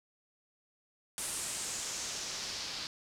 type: noise with low-pass filter sweep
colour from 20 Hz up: white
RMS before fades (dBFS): -39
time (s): 1.18-2.87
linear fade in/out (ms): 0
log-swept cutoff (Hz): 9600 to 4500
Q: 2.3
effects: none